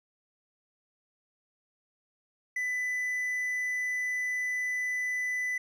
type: tone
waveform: triangle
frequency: 1996 Hz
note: B6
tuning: 18 cents sharp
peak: -27 dBFS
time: 2.56-5.58 s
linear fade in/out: 5 ms
effects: none